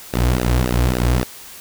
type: tone with flanger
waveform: sawtooth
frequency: 61.4 Hz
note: B1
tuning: 9 cents flat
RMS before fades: -17 dBFS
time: 0.13-1.24 s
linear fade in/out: 10 ms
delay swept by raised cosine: 0.88 to 5.38 ms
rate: 3.6 Hz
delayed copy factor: -0.9
effects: white hiss -38 dBFS RMS until 1.6 s